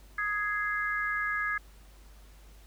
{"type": "harmonic tone", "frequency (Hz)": 416.2, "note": "G#4", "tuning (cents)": 4, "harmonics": [3, 4, 5], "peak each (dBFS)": [-34, -30, -36], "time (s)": [0.18, 1.58], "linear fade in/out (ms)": 5, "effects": ["added 50 Hz sine -51 dBFS peak until 2.66 s", "pink hiss -60 dBFS RMS until 2.66 s"]}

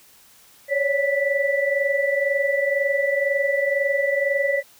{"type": "tone cluster", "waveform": "sine", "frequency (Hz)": [549, 571, 1971], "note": ["C#5", "D5", "B6"], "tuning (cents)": [-17, -49, -4], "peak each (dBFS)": -23, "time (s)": [0.68, 4.63], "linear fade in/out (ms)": 50, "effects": ["white hiss -52 dBFS RMS until 4.79 s"]}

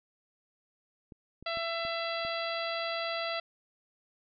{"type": "clicks", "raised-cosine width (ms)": 3, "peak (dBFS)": -35, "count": 5, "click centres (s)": [1.122, 1.426, 1.572, 1.851, 2.25]}
{"type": "harmonic tone", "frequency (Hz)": 669, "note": "E5", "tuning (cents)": 25, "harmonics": [1, 2, 3, 4, 5, 6, 7], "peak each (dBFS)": [-35, -38, -40, -41, -42, -43, -43], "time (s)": [1.46, 3.4], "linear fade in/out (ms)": 5}
{"effects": []}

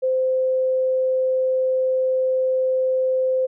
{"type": "tone", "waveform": "sine", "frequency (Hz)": 518, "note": "C5", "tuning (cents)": -17, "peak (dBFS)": -17, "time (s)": [0.02, 3.47], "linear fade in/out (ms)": 20, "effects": []}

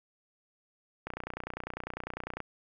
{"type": "click train", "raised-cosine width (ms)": 0.5, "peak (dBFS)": -21, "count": 41, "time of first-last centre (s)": [1.07, 2.403], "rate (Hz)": 30, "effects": []}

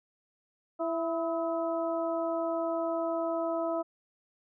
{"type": "harmonic tone with a mistuned harmonic", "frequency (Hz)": 331.4, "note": "E4", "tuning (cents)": 9, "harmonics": [1, 2, 3, 4], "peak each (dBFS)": [-34, -30, -40, -39], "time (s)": [0.79, 3.83], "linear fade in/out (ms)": 20, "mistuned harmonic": 4, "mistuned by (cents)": -55, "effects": []}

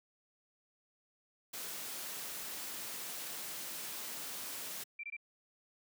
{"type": "noise", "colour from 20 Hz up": "white", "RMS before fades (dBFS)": -43, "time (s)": [1.53, 4.84], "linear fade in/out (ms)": 10}
{"type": "tone bursts", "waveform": "sine", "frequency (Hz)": 2352, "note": "D7", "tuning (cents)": 2, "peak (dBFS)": -40, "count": 3, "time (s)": [4.99, 5.167], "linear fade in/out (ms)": 5, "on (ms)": 45, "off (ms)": 21}
{"effects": ["high-pass 150 Hz 12 dB/octave"]}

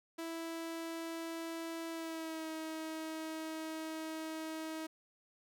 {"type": "tone with pitch glide", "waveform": "sawtooth", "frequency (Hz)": [329.6, 317.8], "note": ["E4", "D#4"], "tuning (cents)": [0, 37], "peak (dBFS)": -36, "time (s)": [0.18, 4.87], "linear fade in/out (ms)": 10, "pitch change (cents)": -63, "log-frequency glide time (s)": [1.9, 2.49], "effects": []}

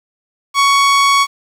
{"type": "tone", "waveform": "sawtooth", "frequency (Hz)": 1116, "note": "C#6", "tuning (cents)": 11, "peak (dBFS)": -5, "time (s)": [0.54, 1.27], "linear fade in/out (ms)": 50, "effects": ["low-pass 8000 Hz 12 dB/octave", "7-bit"]}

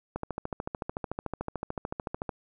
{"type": "click train", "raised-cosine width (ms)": 1, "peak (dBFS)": -18, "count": 30, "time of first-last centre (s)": [0.16, 2.292], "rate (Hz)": 13.6, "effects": []}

